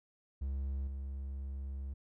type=tone with level steps; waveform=triangle; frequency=68 Hz; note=C#2; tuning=33 cents flat; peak=-32 / -36 dBFS; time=0.41-1.94 s; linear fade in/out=10 ms; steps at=0.87 s; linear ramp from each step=5 ms; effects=none

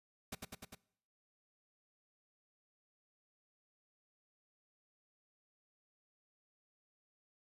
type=noise with echo; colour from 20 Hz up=pink; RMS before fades=-43 dBFS; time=0.32-0.35 s; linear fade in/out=5 ms; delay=100 ms; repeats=4; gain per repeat=-2 dB; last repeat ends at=0.75 s; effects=noise-tail reverb RT60 0.7 s tail -22 dB re dry + resampled to 32000 Hz

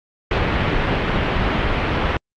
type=low-pass noise; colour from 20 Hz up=pink; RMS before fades=-19 dBFS; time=0.31-2.17 s; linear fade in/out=2 ms; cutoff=3100 Hz; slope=24 dB/octave; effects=Opus 48 kbps

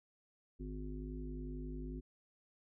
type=harmonic tone with a mistuned harmonic; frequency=51.1 Hz; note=G#1; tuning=27 cents flat; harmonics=1 / 3 / 5 / 7 / 8; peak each=-43 / -50 / -47 / -51 / -63 dBFS; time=0.59-2.01 s; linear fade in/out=20 ms; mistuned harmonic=1; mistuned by=+17 cents; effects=none

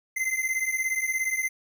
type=beating tone pair; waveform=square; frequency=2056 / 2073 Hz; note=C7 / C7; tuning=-31 / -17 cents; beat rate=17 Hz; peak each=-30 / -28 dBFS; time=0.16-1.49 s; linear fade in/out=10 ms; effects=none

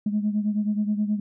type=beating tone pair; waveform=sine; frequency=207.7 / 217.1 Hz; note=G#3 / A3; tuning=0 / -23 cents; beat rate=9.4 Hz; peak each=-22 / -27 dBFS; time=0.06-1.2 s; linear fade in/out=5 ms; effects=tanh soft clip ceiling -15 dBFS

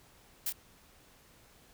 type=noise with echo; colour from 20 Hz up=blue; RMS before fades=-33 dBFS; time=0.46-0.5 s; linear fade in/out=5 ms; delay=26 ms; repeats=1; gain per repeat=-6 dB; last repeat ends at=0.526 s; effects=pink hiss -61 dBFS RMS until 1.73 s

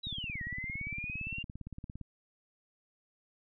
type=linear two-way sweep; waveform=sine; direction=down then up; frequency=3951 to 1865 to 2805 Hz; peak=-37 dBFS; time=0.03-1.43 s; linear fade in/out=10 ms; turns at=0.42 s
type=click train; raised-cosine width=5 ms; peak=-30 dBFS; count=35; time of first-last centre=0.07-2.013 s; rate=17.5 Hz
effects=none

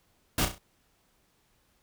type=noise with echo; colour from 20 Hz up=pink; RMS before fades=-26 dBFS; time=0.38-0.45 s; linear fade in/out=2 ms; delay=33 ms; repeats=4; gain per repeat=-7 dB; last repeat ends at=0.582 s; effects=pink hiss -69 dBFS RMS until 1.82 s

